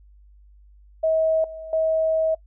sine tone with level steps, 640 Hz, D#5, 49 cents sharp, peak -17 / -33 / -18 dBFS, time 1.03-2.35 s, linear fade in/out 10 ms, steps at 1.44 / 1.73 s, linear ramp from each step 2 ms, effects noise-tail reverb RT60 0.1 s tail -21 dB re dry + added 50 Hz sine -48 dBFS peak until 2.46 s

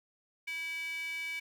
square tone with high-pass filter, 327.6 Hz, E4, 11 cents flat, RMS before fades -38 dBFS, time 0.47-1.4 s, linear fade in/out 10 ms, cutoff 2300 Hz, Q 7.9, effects none

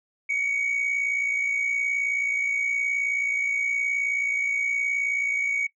sine tone pair together, 2193 / 2252 Hz, C#7 / C#7, -19 / +27 cents, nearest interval unison, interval 46 cents, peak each -28 / -22 dBFS, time 0.29-5.67 s, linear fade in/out 10 ms, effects noise-tail reverb RT60 0.1 s tail -20 dB re dry + tanh soft clip ceiling -20 dBFS

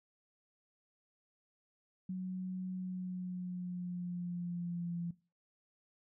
sine tone with pitch glide, 185 to 171.62 Hz, F#3 to F3, 0 to -30 cents, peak -36 dBFS, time 2.09-5.11 s, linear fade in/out 5 ms, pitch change -130 cents, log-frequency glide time 2.73-4.99 s, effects noise-tail reverb RT60 0.3 s tail -19 dB re dry

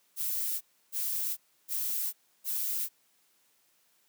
violet noise bursts, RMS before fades -32 dBFS, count 4, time 0.16-2.89 s, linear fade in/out 50 ms, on 450 ms, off 310 ms, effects white hiss -69 dBFS RMS until 4.08 s + high-pass 150 Hz 12 dB/octave

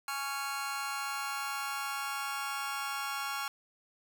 sawtooth chord, Db major, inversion second, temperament just, 831.5 / 1108.7 / 1385.9 Hz, Ab5 / Db6 / F6, +2 / 0 / -14 cents, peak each -36 / -35 / -34 dBFS, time 0.08-3.48 s, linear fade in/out 2 ms, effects none

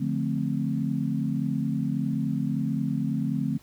sine chord, D minor seventh, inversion none, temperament equal with one note detuned, 146.83 / 176.34 / 220 / 261.6 Hz, D3 / F3 / A3 / C4, 0 / +17 / 0 / 0 cents, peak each -29 / -32 / -29 / -30 dBFS, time 0-3.58 s, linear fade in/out 10 ms, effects pink hiss -57 dBFS RMS until 3.62 s

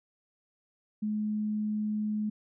sine tone, 212.3 Hz, G#3, 38 cents sharp, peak -28 dBFS, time 1.02-2.3 s, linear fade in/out 10 ms, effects none

